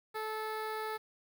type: tone with notch filter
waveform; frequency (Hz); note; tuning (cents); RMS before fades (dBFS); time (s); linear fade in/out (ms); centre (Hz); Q
15% pulse; 435; A4; -20; -38; 0.14-0.98; 20; 7100; 0.72
effects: 10-bit

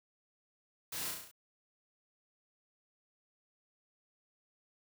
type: noise with echo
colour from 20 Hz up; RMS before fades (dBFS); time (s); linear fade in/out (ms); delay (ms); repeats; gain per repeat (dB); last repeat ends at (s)
white; -41; 0.92-1.11; 5; 34; 6; -3; 1.314
effects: none

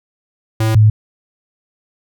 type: tone pair in turn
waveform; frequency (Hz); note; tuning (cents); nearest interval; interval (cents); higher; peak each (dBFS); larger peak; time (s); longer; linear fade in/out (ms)
square / sine; 110.6 / 107.45; A2 / A2; +9 / -41; minor second; 50; first; -13 / -5; second; 0.6-0.75 / 0.75-0.9; neither; 5
effects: none

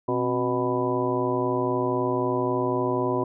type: harmonic tone with a mistuned harmonic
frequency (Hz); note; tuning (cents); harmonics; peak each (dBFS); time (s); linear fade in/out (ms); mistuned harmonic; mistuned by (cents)
123.8; B2; +5; 1 / 2 / 3 / 4 / 5 / 6 / 7 / 8; -32 / -29 / -26 / -32 / -31 / -37 / -40 / -29; 0.08-3.24; 5; 2; +110
effects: none

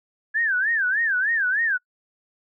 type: tone with vibrato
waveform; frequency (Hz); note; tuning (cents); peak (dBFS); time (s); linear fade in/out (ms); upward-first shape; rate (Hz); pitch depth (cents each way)
sine; 1656; G#6; -5; -19; 0.34-1.78; 20; sine; 3.3; 210
effects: noise-tail reverb RT60 0.1 s tail -26 dB re dry

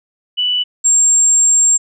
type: tone pair in turn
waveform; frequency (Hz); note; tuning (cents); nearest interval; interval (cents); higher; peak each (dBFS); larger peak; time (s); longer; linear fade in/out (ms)
sine; 2968 / 7449; F#7 / A#8; +5 / -2; octave + major third; 1593; second; -13 / -8; second; 0.37-0.64 / 0.84-1.78; second; 20
effects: none

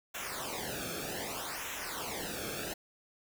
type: noise with flanger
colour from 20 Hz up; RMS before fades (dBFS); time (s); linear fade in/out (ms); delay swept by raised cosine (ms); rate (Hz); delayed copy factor
pink; -39; 0.14-2.74; 10; 0.21 to 1.03; 0.64; -0.85
effects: none

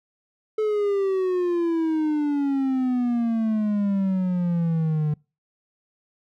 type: exponential sweep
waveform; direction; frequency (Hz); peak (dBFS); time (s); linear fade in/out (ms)
triangle; down; 434.9 to 149.1; -18; 0.58-5.14; 5
effects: noise-tail reverb RT60 0.3 s tail -26 dB re dry

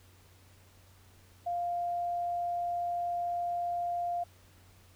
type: tone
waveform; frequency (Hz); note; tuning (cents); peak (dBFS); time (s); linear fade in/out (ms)
sine; 698.5; F5; 0; -30; 1.46-4.24; 10
effects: added 92 Hz sine -59 dBFS peak until 4.95 s + pink hiss -62 dBFS RMS until 4.95 s

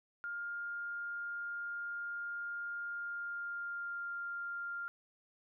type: tone with pitch glide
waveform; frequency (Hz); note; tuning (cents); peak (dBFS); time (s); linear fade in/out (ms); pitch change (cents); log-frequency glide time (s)
sine; 1408 to 1396.7; F6 to F6; +14 to 0; -38; 0.24-4.88; 0; -14; 2.87-4.11
effects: none

